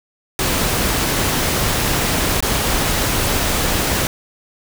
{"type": "noise with dropouts", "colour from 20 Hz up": "pink", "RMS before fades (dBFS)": -18, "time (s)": [0.39, 4.07], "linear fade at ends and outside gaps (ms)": 1, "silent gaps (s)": [2.405, 2.425], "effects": []}